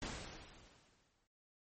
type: noise with exponential decay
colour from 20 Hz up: pink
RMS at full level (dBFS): -42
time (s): 0.02-1.27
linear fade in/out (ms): 2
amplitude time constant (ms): 270
effects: MP3 32 kbps